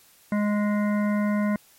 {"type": "harmonic tone", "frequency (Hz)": 207.7, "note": "G#3", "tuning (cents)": 0, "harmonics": [1, 3, 5, 7, 9, 10], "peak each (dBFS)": [-21, -31, -35, -38, -40, -41], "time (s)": [0.32, 1.56], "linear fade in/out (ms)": 2, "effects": ["white hiss -56 dBFS RMS until 1.78 s", "MP3 64 kbps"]}